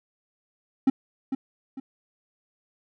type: tone with echo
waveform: triangle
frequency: 266.2 Hz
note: C4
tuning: 30 cents sharp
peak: -13 dBFS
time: 0.87-0.9 s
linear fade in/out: 5 ms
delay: 450 ms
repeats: 2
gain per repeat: -9 dB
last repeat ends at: 1.8 s
effects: none